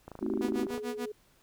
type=click train; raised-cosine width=1 ms; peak=-29 dBFS; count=20; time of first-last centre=0.08-0.779 s; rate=27.2 Hz
type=chord; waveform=sine; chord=A diminished seventh; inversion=none; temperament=equal with one note detuned; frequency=220 / 261.6 / 315.8 / 370 Hz; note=A3 / C4 / Eb4 / Gb4; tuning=0 / 0 / +26 / 0 cents; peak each=-35 dBFS; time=0.21-0.67 s; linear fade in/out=10 ms
type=tone with pitch glide; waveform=sine; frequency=392 to 422.6 Hz; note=G4 to G#4; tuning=0 to +30 cents; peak=-36 dBFS; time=0.29-1.12 s; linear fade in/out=5 ms; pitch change=+130 cents; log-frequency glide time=0.69-0.75 s
type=tone with tremolo; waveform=sawtooth; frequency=243.9 Hz; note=B3; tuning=21 cents flat; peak=-29 dBFS; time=0.41-1.06 s; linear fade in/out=10 ms; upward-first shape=sine; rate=6.8 Hz; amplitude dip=100%
effects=pink hiss -65 dBFS RMS until 1.42 s